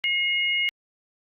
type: tone pair together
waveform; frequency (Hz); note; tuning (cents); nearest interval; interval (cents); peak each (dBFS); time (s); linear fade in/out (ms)
sine; 2152 / 2872; C7 / F7; +48 / +48; perfect fourth; 500; -23 / -25; 0.04-0.69; 0
effects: Opus 48 kbps